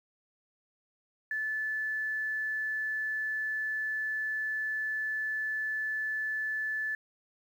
sine tone with quantisation, 1740 Hz, A6, 20 cents flat, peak -30 dBFS, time 1.31-6.95 s, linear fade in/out 2 ms, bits 10, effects none

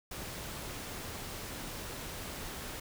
pink noise, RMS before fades -42 dBFS, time 0.11-2.8 s, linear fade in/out 5 ms, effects none

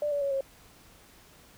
sine tone with pitch steps, 591 / 574.2 / 557.8 / 541.9 Hz, D5 / D5 / C#5 / C#5, +11 / -39 / +11 / -39 cents, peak -26 dBFS, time 0.02-0.408 s, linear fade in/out 2 ms, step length 97 ms, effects pink hiss -56 dBFS RMS until 1.57 s

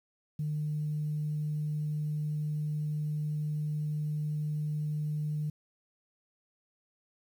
sine tone, 151 Hz, D3, 48 cents sharp, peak -29 dBFS, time 0.39-5.5 s, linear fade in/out 5 ms, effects tanh soft clip ceiling -25 dBFS + 10-bit

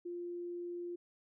sine tone, 349.2 Hz, F4, in tune, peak -39 dBFS, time 0.05-0.96 s, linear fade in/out 10 ms, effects none

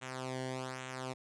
sawtooth tone with flanger, 129.5 Hz, C3, 17 cents flat, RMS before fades -41 dBFS, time 0.01-1.14 s, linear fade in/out 20 ms, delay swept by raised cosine 0.2 to 0.8 ms, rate 1.2 Hz, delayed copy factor -0.8, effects resampled to 22050 Hz

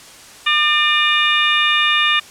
harmonic tone with a mistuned harmonic, 600 Hz, D5, 37 cents sharp, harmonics 2 / 3 / 4 / 5 / 6, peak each -19 / -19 / -19 / -19 / -19 dBFS, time 0.46-2.2 s, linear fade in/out 10 ms, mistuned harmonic 5, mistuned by -72 cents, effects white hiss -40 dBFS RMS until 2.3 s + low-pass 9000 Hz 12 dB/octave

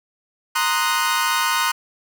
sawtooth chord, C half-diminished seventh, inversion third, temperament equal, 932.3 / 1046.5 / 1244.5 / 1480 Hz, Bb5 / C6 / Eb6 / Gb6, 0 / 0 / 0 / 0 cents, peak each -20 dBFS, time 0.55-1.72 s, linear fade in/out 10 ms, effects none

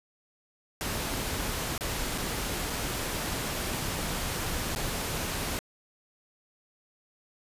pink noise with dropouts, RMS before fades -32 dBFS, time 0.81-5.59 s, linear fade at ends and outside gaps 0 ms, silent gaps 1.778-1.809 / 2.178-2.182 / 2.7-2.703 / 4.75-4.76 s, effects resampled to 32000 Hz

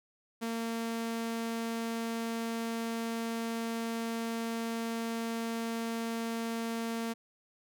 sawtooth tone, 228.9 Hz, A#3, 31 cents flat, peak -29 dBFS, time 0.41-7.14 s, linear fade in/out 20 ms, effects none

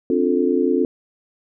sine chord, D minor seventh, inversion third, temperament just, 264.3 / 293.7 / 352.4 / 440.5 Hz, C4 / D4 / F4 / A4, +18 / 0 / +16 / +2 cents, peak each -20 / -23 / -20 / -21 dBFS, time 0.1-0.85 s, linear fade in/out 2 ms, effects none

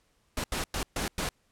pink noise bursts at uneven times, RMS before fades -31 dBFS, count 5, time 0.37-0.44 / 0.52-0.64 / 0.74-0.83 / 0.96-1.08 / 1.18-1.29 s, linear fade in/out 2 ms, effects pink hiss -70 dBFS RMS until 1.51 s + low-pass 11000 Hz 12 dB/octave

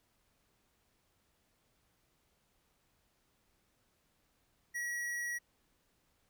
sine tone with hard clipping, 1918 Hz, A#6, 49 cents sharp, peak -37 dBFS, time 4.74-5.39 s, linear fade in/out 20 ms, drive 15 dB, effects pink hiss -75 dBFS RMS until 6.29 s

